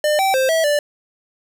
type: tone with pitch steps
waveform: square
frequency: 600 / 773 / 525 / 650 / 587 Hz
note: D5 / G5 / C5 / E5 / D5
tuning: +37 / -24 / +6 / -24 / -1 cents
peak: -15 dBFS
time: 0.04-0.79 s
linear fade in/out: 2 ms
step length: 150 ms
effects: none